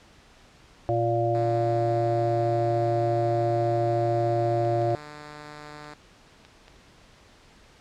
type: harmonic tone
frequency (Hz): 116.54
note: A#2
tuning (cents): 0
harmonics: 1 / 3 / 5 / 6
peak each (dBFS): -27 / -27 / -27 / -27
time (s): 0.89-4.95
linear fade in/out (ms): 0
type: tone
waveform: 5% pulse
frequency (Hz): 149.2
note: D3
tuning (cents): +28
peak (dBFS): -29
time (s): 1.35-5.94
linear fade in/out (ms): 0
type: clicks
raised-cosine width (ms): 0.2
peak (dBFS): -30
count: 6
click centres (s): 4.651 / 4.817 / 4.905 / 5.844 / 6.45 / 6.681
effects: pink hiss -54 dBFS RMS until 7.8 s + low-pass 6000 Hz 12 dB/octave